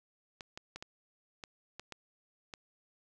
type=clicks; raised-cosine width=0.2 ms; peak=-26 dBFS; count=8; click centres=0.408 / 0.575 / 0.76 / 0.825 / 1.438 / 1.796 / 1.923 / 2.538 s; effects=none